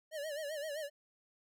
square tone with vibrato, 600 Hz, D5, 37 cents sharp, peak -39 dBFS, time 0.11-0.9 s, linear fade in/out 50 ms, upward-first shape sine, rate 7.7 Hz, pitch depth 110 cents each way, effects none

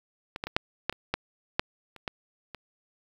clicks, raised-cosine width 0.3 ms, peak -19 / -15 / -19 / -6 / -9 / -26 / -10 / -6 / -30 / -15 / -23 dBFS, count 11, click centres 0.361 / 0.439 / 0.47 / 0.565 / 0.896 / 0.926 / 1.14 / 1.595 / 1.963 / 2.078 / 2.547 s, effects 8-bit

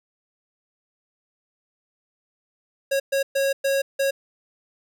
square tone bursts at uneven times, 548 Hz, C#5, 20 cents flat, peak -20 dBFS, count 5, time 2.91-3 / 3.12-3.23 / 3.35-3.53 / 3.64-3.82 / 3.99-4.11 s, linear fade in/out 10 ms, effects none

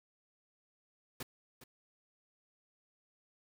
pink noise with echo, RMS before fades -42 dBFS, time 1.2-1.23 s, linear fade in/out 5 ms, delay 410 ms, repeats 1, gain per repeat -13 dB, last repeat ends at 1.64 s, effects none

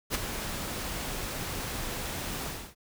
pink noise with ADSR envelope, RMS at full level -26 dBFS, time 0.1-2.75 s, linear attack 49 ms, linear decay 11 ms, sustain -9 dB, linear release 290 ms, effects none

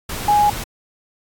sine tone in noise, 830.6 Hz, G#5, in tune, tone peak -11 dBFS, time 0.28-0.5 s, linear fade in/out 5 ms, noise pink, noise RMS -27 dBFS, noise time 0.09-0.64 s, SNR +13 dB, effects AAC 64 kbps

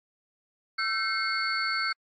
sine tone cluster, 1336 / 1543 / 2155 / 4456 Hz, E6 / G6 / C#7 / C#8, +23 / -28 / -49 / +8 cents, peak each -31 dBFS, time 0.78-1.93 s, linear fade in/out 10 ms, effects tanh soft clip ceiling -17 dBFS + AAC 64 kbps

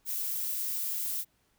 violet noise, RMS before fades -33 dBFS, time 0.05-1.25 s, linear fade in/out 50 ms, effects pink hiss -71 dBFS RMS until 1.58 s

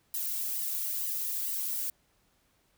violet noise with flanger, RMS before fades -33 dBFS, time 0.14-1.9 s, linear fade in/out 2 ms, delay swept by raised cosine 0.99 to 2.19 ms, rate 2.2 Hz, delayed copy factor +0.65, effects pink hiss -70 dBFS RMS until 2.77 s

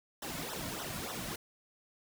pink noise with flanger, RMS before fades -40 dBFS, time 0.22-1.36 s, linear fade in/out 5 ms, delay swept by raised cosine 0.42 to 2.52 ms, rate 3.4 Hz, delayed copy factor -0.9, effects none

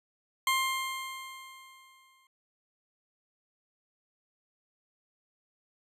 20% pulse tone with exponential decay, 1057 Hz, C6, 17 cents sharp, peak -19 dBFS, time 0.47-2.27 s, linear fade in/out 2 ms, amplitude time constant 390 ms, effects resampled to 32000 Hz

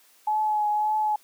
sine tone with vibrato, 849 Hz, G#5, 38 cents sharp, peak -21 dBFS, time 0.27-1.16 s, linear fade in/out 5 ms, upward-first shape triangle, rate 1.8 Hz, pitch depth 26 cents each way, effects white hiss -58 dBFS RMS until 1.23 s + high-pass 300 Hz 12 dB/octave

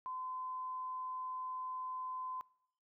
sine tone, 1024 Hz, C6, 38 cents flat, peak -39 dBFS, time 0.06-2.41 s, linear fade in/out 0 ms, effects noise-tail reverb RT60 0.8 s tail -24 dB re dry

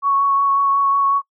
sine tone with vibrato, 1111 Hz, C#6, 4 cents sharp, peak -13 dBFS, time 0.02-1.22 s, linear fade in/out 50 ms, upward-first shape sine, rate 5.5 Hz, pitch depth 12 cents each way, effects noise-tail reverb RT60 0.1 s tail -25 dB re dry

